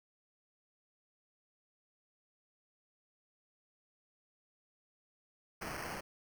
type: noise with sample-and-hold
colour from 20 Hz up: white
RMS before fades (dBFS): -42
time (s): 5.61-6.01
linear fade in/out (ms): 10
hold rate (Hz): 3675
effects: none